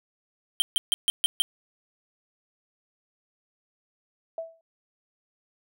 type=tone bursts; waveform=square; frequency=3154 Hz; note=G7; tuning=10 cents sharp; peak=-20 dBFS; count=6; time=0.6-1.42 s; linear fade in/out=0 ms; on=20 ms; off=140 ms
type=tone with exponential decay; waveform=sine; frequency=656 Hz; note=E5; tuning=9 cents flat; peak=-27 dBFS; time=4.38-4.61 s; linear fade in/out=2 ms; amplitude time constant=50 ms
effects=none